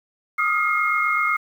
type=tone cluster; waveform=sine; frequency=1206 / 1254 / 1393 / 2144 Hz; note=D6 / D#6 / F6 / C7; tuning=+46 / +13 / -5 / +42 cents; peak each=-30 / -22 / -27 / -21 dBFS; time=0.38-1.37 s; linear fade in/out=10 ms; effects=8-bit